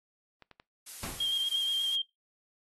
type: clicks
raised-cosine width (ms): 0.3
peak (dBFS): -34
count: 3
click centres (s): 0.423 / 0.513 / 0.599
type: noise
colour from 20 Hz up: blue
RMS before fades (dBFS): -42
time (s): 0.86-1.96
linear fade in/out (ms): 10
type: noise with exponential decay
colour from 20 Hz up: pink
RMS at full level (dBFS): -36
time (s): 1.03-1.45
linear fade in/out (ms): 2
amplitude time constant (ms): 90
type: tone with vibrato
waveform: sine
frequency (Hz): 3211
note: G7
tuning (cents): +41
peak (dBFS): -27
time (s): 1.2-2.02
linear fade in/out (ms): 5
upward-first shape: square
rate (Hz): 8.4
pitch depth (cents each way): 20
effects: noise-tail reverb RT60 0.2 s tail -22 dB re dry + AAC 32 kbps